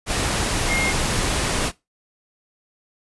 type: tone in noise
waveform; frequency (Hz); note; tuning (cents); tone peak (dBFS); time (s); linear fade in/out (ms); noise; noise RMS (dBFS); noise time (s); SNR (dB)
sine; 2133; C7; +33; -21; 0.67-0.94; 50; pink; -22; 0.06-1.72; -2
effects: noise-tail reverb RT60 0.2 s tail -19 dB re dry + resampled to 24000 Hz